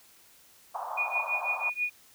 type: band-pass noise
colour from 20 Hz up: white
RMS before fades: -36 dBFS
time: 0.74-1.7 s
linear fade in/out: 10 ms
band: 660 to 1100 Hz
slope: 48 dB/octave
type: tone with tremolo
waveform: sine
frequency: 2455 Hz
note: D#7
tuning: 24 cents flat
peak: -24 dBFS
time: 0.97-1.9 s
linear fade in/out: 10 ms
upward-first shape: triangle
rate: 6.1 Hz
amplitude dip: 100%
effects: white hiss -58 dBFS RMS until 2.14 s